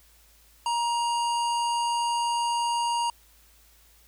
harmonic tone, 943 Hz, A#5, 20 cents sharp, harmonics 1 / 3 / 5 / 7 / 9 / 10, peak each -24 / -34 / -38 / -41 / -43 / -44 dBFS, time 0.66-3.1 s, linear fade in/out 2 ms, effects added 55 Hz sine -59 dBFS peak until 4.07 s + white hiss -59 dBFS RMS until 4.07 s

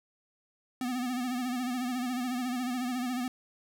square tone with vibrato, 249.7 Hz, B3, 19 cents sharp, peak -31 dBFS, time 0.81-3.28 s, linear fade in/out 2 ms, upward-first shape sine, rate 14 Hz, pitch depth 65 cents each way, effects none

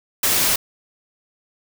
white noise, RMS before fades -18 dBFS, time 0.23-0.56 s, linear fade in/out 5 ms, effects none

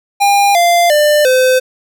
square tone with pitch steps, 805 / 692.7 / 596.1 / 513 Hz, G5 / F5 / D5 / C5, +46 / -14 / +26 / -34 cents, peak -8 dBFS, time 0.2-1.6 s, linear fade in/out 20 ms, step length 350 ms, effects none

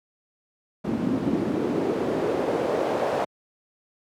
pink noise with band-pass filter sweep, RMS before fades -25 dBFS, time 0.84-3.25 s, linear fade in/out 10 ms, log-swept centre 230 to 630 Hz, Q 2.2, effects high-pass 100 Hz 12 dB/octave

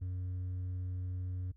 triangle tone with hard clipping, 91.3 Hz, F#2, 23 cents flat, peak -34 dBFS, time 0.01-1.52 s, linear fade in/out 10 ms, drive 1 dB, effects added 60 Hz sine -58 dBFS peak until 1.56 s

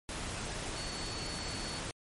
sine tone in noise, 4435 Hz, C#8, in tune, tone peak -43 dBFS, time 0.76-1.79 s, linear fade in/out 0 ms, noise pink, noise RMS -39 dBFS, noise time 0.09-1.91 s, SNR -7 dB, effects MP3 48 kbps

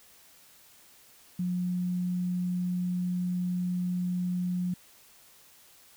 sine tone, 179.5 Hz, F3, 48 cents sharp, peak -27 dBFS, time 1.39-4.74 s, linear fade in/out 5 ms, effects white hiss -57 dBFS RMS until 5.96 s

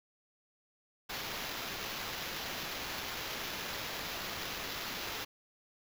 blue noise with sample-and-hold, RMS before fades -40 dBFS, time 1.09-5.25 s, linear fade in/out 10 ms, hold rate 8820 Hz, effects none

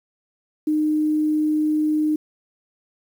sine tone, 306.1 Hz, D#4, 28 cents flat, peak -17 dBFS, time 0.67-2.16 s, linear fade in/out 5 ms, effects 8-bit

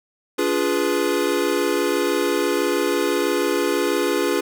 square chord, D diminished seventh, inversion none, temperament equal with one note detuned, 287.6 / 349.2 / 415.3 / 493.9 Hz, D4 / F4 / Ab4 / Cb5, -36 / 0 / 0 / 0 cents, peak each -26 / -24 / -24 / -26 dBFS, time 0.38-4.41 s, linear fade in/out 10 ms, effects none

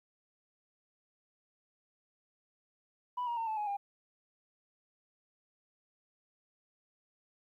sine tone with pitch steps, 987 / 947.3 / 909.3 / 872.7 / 837.7 / 804 Hz, B5 / A#5 / A#5 / A5 / G#5 / G5, -1 / +28 / -43 / -14 / +15 / +44 cents, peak -31 dBFS, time 3.17-3.77 s, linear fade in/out 10 ms, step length 100 ms, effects tanh soft clip ceiling -30 dBFS + 12-bit

